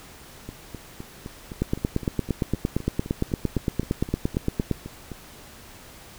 two click trains, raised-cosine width 3 ms, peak -21 / -9 dBFS, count 19 / 28, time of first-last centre 0.49-5.117 / 1.62-4.713 s, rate 3.89 / 8.73 Hz, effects pink hiss -46 dBFS RMS until 6.18 s

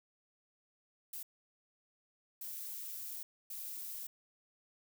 violet noise bursts at uneven times, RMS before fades -44 dBFS, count 3, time 1.13-1.23 / 2.41-3.23 / 3.5-4.07 s, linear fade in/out 5 ms, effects none

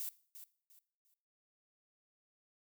violet noise with echo, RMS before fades -41 dBFS, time 0-0.09 s, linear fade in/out 0 ms, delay 350 ms, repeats 3, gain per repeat -11 dB, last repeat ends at 1.14 s, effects noise-tail reverb RT60 0.5 s tail -18 dB re dry

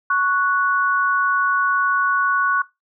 sine tone pair together, 1112 / 1473.8 Hz, C#6 / F#6, +5 / -7 cents, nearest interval perfect fourth, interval 488 cents, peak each -18 dBFS, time 0.1-2.62 s, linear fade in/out 5 ms, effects noise-tail reverb RT60 0.2 s tail -19 dB re dry

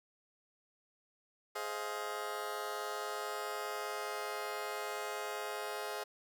20% pulse chord, F minor seventh, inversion first, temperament just, 419.1 / 523.8 / 628.6 / 698.5 Hz, Ab4 / C5 / Eb5 / F5, +16 / +2 / +18 / 0 cents, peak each -37 / -40 / -40 / -40 dBFS, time 1.55-6.04 s, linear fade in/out 10 ms, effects none

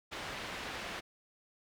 white low-pass noise, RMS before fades -42 dBFS, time 0.11-1.01 s, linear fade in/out 20 ms, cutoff 2700 Hz, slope 12 dB/octave, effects none

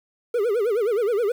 triangle tone with vibrato, 440 Hz, A4, in tune, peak -17 dBFS, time 0.34-1.32 s, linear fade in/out 5 ms, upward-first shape sine, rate 9.5 Hz, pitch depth 200 cents each way, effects 8-bit

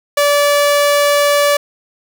sawtooth tone, 578 Hz, D5, 28 cents flat, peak -6 dBFS, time 0.17-1.57 s, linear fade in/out 5 ms, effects none

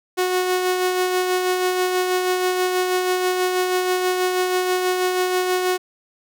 sawtooth tone with tremolo, 366.2 Hz, F#4, 18 cents flat, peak -13 dBFS, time 0.17-5.78 s, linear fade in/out 20 ms, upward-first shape sine, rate 6.2 Hz, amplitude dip 35%, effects none

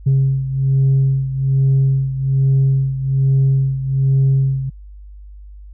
sine beating tone pair, 134.7 / 135.9 Hz, C#3 / C#3, -49 / -34 cents, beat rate 1.2 Hz, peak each -12 / -17 dBFS, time 0.06-4.7 s, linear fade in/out 10 ms, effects tanh soft clip ceiling -8 dBFS + added 50 Hz sine -34 dBFS peak until 5.73 s

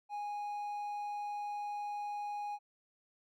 triangle tone, 826 Hz, G#5, 10 cents flat, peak -35 dBFS, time 0.09-2.59 s, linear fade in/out 50 ms, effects none

